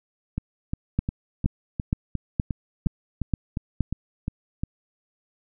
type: two click trains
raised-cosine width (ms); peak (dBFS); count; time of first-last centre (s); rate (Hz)
5; -14 / -9; 13 / 7; 0.38-4.635 / 0.99-3.807; 2.82 / 2.13
effects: none